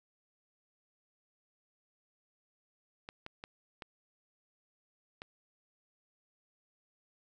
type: clicks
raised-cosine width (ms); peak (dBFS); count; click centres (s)
0.3; -27; 5; 3.089 / 3.264 / 3.439 / 3.822 / 5.219
effects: none

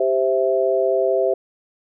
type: chord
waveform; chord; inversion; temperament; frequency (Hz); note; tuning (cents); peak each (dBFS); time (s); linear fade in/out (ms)
sine; C major; second; equal; 392 / 523.3 / 659.3; G4 / C5 / E5; 0 / 0 / 0; -20 / -20 / -20; 0-1.34; 5
effects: none

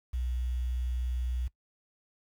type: tone with quantisation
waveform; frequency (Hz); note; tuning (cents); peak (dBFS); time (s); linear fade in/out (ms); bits
sine; 61.74; B1; 0; -29; 0.13-1.48; 10; 9
effects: noise-tail reverb RT60 0.1 s tail -20 dB re dry

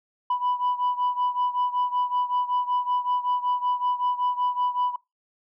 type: beating tone pair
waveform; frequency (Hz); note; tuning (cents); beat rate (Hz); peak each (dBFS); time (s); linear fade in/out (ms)
sine; 987.8 / 993.1; B5 / B5; 0 / +9; 5.3; -23 / -26; 0.3-4.96; 5
effects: noise-tail reverb RT60 0.2 s tail -22 dB re dry + tanh soft clip ceiling -18 dBFS

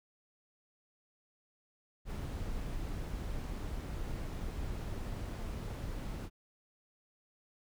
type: noise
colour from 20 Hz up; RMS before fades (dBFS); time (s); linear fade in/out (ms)
brown; -39; 2.05-6.3; 50
effects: none

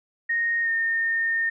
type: tone with pitch glide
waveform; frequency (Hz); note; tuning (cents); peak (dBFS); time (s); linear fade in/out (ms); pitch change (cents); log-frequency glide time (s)
sine; 1859 to 1827.1; A#6 to A#6; -5 to -35; -21; 0.29-1.5; 10; -30; 0.62-0.69
effects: none

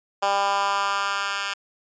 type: tone with high-pass filter sweep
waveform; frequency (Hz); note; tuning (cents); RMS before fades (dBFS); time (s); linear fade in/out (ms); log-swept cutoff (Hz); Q
10% pulse; 199.2; G3; +28; -24; 0.22-1.54; 10; 720 to 1800; 2.1
effects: resampled to 16000 Hz

